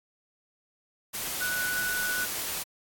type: tone in noise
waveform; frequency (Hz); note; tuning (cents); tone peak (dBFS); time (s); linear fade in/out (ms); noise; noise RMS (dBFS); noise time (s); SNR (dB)
sine; 1480; F#6; 0; -28; 1.4-2.26; 20; white; -33; 1.13-2.64; +2
effects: AAC 64 kbps